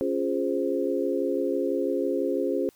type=chord; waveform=sine; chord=Db major seventh; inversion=none; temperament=equal; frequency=277.2 / 349.2 / 415.3 / 523.3 Hz; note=Db4 / F4 / Ab4 / C5; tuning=0 / 0 / 0 / 0 cents; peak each=-29 dBFS; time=0.01-2.69 s; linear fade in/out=0 ms; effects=white hiss -61 dBFS RMS until 2.75 s